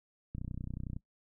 click train, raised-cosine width 5 ms, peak -27 dBFS, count 20, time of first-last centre 0.35-0.965 s, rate 30.9 Hz, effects noise-tail reverb RT60 0.1 s tail -20 dB re dry

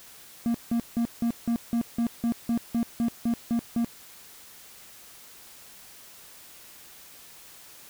triangle tone bursts, 233.6 Hz, A#3, 4 cents sharp, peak -20 dBFS, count 14, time 0.46-3.846 s, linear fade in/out 0 ms, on 84 ms, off 170 ms, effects white hiss -49 dBFS RMS until 7.89 s

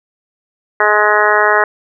harmonic tone, 210.3 Hz, G#3, 22 cents sharp, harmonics 2 / 3 / 4 / 5 / 6 / 7 / 8 / 9, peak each -17 / -17 / -17 / -17 / -17 / -17 / -17 / -17 dBFS, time 0.8-1.64 s, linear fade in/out 2 ms, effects none

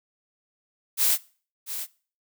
blue noise with echo, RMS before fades -21 dBFS, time 0.97-1.18 s, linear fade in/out 50 ms, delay 690 ms, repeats 1, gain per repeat -11 dB, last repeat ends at 1.87 s, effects noise-tail reverb RT60 0.4 s tail -21 dB re dry

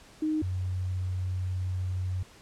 sine tone pair in turn, 310 / 92.16 Hz, D#4 / F#2, -6 / -6 cents, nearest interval octave + major sixth, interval 2100 cents, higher first, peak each -25 / -28 dBFS, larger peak first, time 0.22-0.42 / 0.42-2.23 s, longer second, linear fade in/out 5 ms, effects pink hiss -54 dBFS RMS until 2.41 s + low-pass 9000 Hz 12 dB/octave

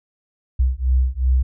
sine beating tone pair, 62.7 / 65.4 Hz, B1 / C2, +27 / 0 cents, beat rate 2.7 Hz, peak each -18 dBFS, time 0.59-1.43 s, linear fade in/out 10 ms, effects none

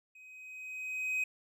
triangle tone with level ramp, 2520 Hz, D#7, 21 cents sharp, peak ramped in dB -51 to -27 dBFS, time 0.15-1.24 s, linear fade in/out 5 ms, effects none

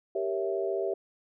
sine chord, G diminished seventh, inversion none, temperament equal, 392 / 466.2 / 554.4 / 659.3 Hz, G4 / Bb4 / Db5 / Fb5, 0 / 0 / 0 / 0 cents, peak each -30 / -36 / -36 / -33 dBFS, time 0.15-0.94 s, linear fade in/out 5 ms, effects none

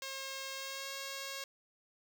5% pulse tone with pitch glide, 538 to 545.8 Hz, C5 to C#5, +48 to -27 cents, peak -29 dBFS, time 0.02-1.44 s, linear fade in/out 2 ms, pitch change +25 cents, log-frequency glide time 0.56-0.89 s, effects none

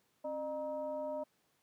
sine tone with frequency modulation, 607 Hz, D#5, 43 cents flat, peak -36 dBFS, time 0.24-1.24 s, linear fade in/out 10 ms, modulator 337 Hz, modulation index 0.7, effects pink hiss -75 dBFS RMS until 1.62 s + high-pass 150 Hz 12 dB/octave

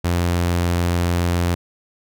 sawtooth tone, 87 Hz, F2, 6 cents flat, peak -13 dBFS, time 0.04-1.55 s, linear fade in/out 10 ms, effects none

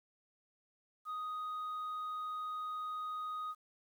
sine tone, 1247 Hz, D#6, 3 cents sharp, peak -35 dBFS, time 1.05-3.55 s, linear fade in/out 50 ms, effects tanh soft clip ceiling -37 dBFS + 11-bit

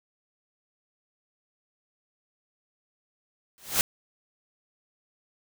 white noise with exponential growth, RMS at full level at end -19 dBFS, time 3.58-3.81 s, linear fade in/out 0 ms, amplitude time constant 49 ms, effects none

